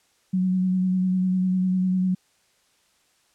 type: tone with vibrato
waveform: sine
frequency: 185 Hz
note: F#3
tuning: in tune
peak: -19 dBFS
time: 0.33-2.15 s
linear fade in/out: 10 ms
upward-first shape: sine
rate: 10 Hz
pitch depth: 21 cents each way
effects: white hiss -64 dBFS RMS until 3.34 s + low-pass 9000 Hz 12 dB/octave